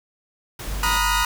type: noise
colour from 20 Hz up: pink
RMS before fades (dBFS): -34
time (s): 0.59-0.98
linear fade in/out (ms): 5
type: tone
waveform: triangle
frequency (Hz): 49.29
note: G1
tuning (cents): +10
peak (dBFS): -23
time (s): 0.67-1.24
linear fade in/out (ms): 10
type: chord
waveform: sawtooth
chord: B major seventh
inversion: third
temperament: equal with one note detuned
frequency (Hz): 932.3 / 987.8 / 1244.5 / 1444.5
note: A#5 / B5 / D#6 / F#6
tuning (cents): 0 / 0 / 0 / -42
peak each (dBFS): -21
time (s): 0.83-1.25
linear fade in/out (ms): 2
effects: none